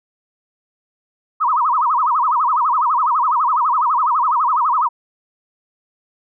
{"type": "tone with vibrato", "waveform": "sine", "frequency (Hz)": 1100, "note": "C#6", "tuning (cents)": -14, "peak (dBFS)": -13, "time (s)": [1.4, 4.89], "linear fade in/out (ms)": 20, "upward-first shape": "sine", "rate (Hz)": 12, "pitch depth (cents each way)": 280, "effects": []}